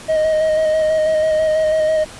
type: tone with vibrato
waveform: triangle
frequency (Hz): 626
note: D#5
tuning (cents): +10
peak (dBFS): -11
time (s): 0.08-2.05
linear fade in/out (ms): 20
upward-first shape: square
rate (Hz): 6.1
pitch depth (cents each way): 18
effects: pink hiss -36 dBFS RMS until 2.19 s + resampled to 24000 Hz